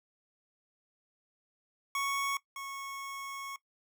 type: tone pair in turn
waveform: 25% pulse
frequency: 1108.7 / 1099.8 Hz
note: C#6 / C#6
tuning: 0 / -14 cents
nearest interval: unison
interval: 14 cents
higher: first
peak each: -27 / -36 dBFS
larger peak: first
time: 1.95-2.37 / 2.56-3.56 s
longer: second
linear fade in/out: 2 ms
effects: noise-tail reverb RT60 0.1 s tail -19 dB re dry